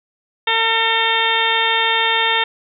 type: harmonic tone with a mistuned harmonic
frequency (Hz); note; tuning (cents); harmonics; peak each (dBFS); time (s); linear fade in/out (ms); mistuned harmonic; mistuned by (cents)
453.1; A#4; -49; 1 / 2 / 3 / 4 / 5 / 6 / 7 / 8; -26 / -20 / -25 / -21 / -23 / -24 / -23 / -21; 0.47-2.44; 5; 5; -35
effects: none